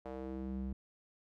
square tone with band-pass filter sweep, 65.41 Hz, C2, in tune, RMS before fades -41 dBFS, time 0.05-0.73 s, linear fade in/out 5 ms, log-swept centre 610 to 140 Hz, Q 1.7, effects none

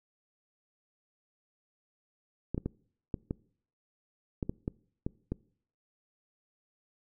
clicks, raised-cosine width 3 ms, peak -19 dBFS, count 10, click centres 2.546 / 2.579 / 2.66 / 3.142 / 3.309 / 4.428 / 4.495 / 4.679 / 5.065 / 5.32 s, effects noise-tail reverb RT60 0.6 s tail -24 dB re dry

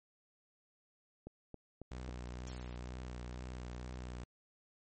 click train, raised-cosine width 2 ms, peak -33 dBFS, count 4, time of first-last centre 1.27-2.09 s, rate 3.66 Hz
sawtooth tone with vibrato, 61.74 Hz, B1, in tune, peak -39 dBFS, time 1.91-4.24 s, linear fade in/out 5 ms, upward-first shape triangle, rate 2.1 Hz, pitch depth 34 cents each way
blue noise with exponential decay, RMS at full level -45 dBFS, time 2.47-2.98 s, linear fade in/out 1 ms, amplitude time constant 110 ms
effects MP3 32 kbps

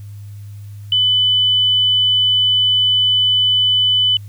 sine tone, 3000 Hz, F#7, 23 cents sharp, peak -11 dBFS, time 0.92-4.17 s, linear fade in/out 2 ms, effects added 102 Hz sine -30 dBFS peak until 4.28 s + white hiss -53 dBFS RMS until 4.28 s

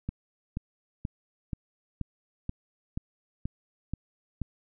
click train, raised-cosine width 5 ms, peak -19 dBFS, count 10, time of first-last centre 0.09-4.417 s, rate 2.08 Hz, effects none

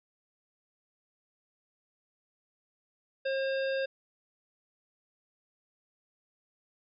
harmonic tone with a mistuned harmonic, 537 Hz, C5, 45 cents sharp, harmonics 1 / 3 / 5 / 7 / 9, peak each -29 / -37 / -43 / -45 / -48 dBFS, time 3.25-3.86 s, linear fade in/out 10 ms, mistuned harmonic 7, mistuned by -47 cents, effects none

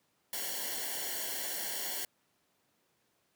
white noise with comb filter, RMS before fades -37 dBFS, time 0.33-2.05 s, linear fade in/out 2 ms, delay 0.8 ms, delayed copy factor -0.8, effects pink hiss -74 dBFS RMS until 3.35 s + high-pass 150 Hz 12 dB/octave

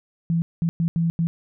sine tone bursts at uneven times, 166.9 Hz, E3, 22 cents sharp, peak -18 dBFS, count 5, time 0.3-0.42 / 0.62-0.69 / 0.8-0.88 / 0.96-1.1 / 1.19-1.27 s, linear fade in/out 0 ms, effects none

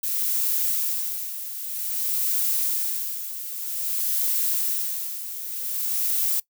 violet noise with tremolo, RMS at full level -23 dBFS, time 0.03-6.4 s, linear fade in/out 5 ms, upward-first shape sine, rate 0.52 Hz, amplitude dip 70%, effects noise-tail reverb RT60 0.1 s tail -21 dB re dry

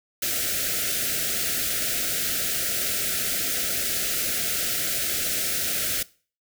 white band-stop noise, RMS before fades -26 dBFS, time 0.22-6.03 s, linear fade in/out 5 ms, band 720 to 1300 Hz, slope 96 dB/octave, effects noise-tail reverb RT60 0.4 s tail -21 dB re dry

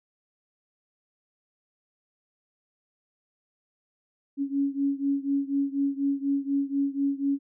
sine beating tone pair, 277.2 / 281.3 Hz, C#4 / C#4, 0 / +26 cents, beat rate 4.1 Hz, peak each -26 / -28 dBFS, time 4.37-7.39 s, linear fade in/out 50 ms, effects none

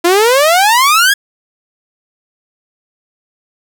sawtooth exponential sweep, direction up, 334.9 to 1688 Hz, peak -3 dBFS, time 0.04-1.14 s, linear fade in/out 10 ms, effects none

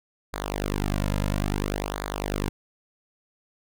sawtooth tone with flanger, 50 Hz, G1, 35 cents sharp, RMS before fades -28 dBFS, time 0.33-2.49 s, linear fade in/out 5 ms, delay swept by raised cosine 0.35 to 2.65 ms, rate 0.59 Hz, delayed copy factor -0.8, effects none

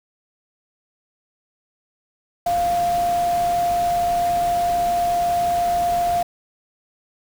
sine tone in noise, 698.5 Hz, F5, in tune, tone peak -17 dBFS, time 2.46-6.23 s, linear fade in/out 5 ms, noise pink, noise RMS -33 dBFS, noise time 2.46-6.23 s, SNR +13 dB, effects none

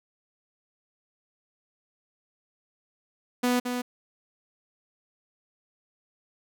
sawtooth tone with echo, 246.9 Hz, B3, in tune, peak -18 dBFS, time 3.43-3.6 s, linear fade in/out 10 ms, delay 220 ms, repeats 1, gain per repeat -6 dB, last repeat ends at 3.82 s, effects none

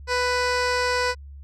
15% pulse tone with low-pass filter, 495.9 Hz, B4, 7 cents sharp, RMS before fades -23 dBFS, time 0.07-1.15 s, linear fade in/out 50 ms, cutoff 5900 Hz, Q 1.3, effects added 70 Hz sine -38 dBFS peak until 1.43 s

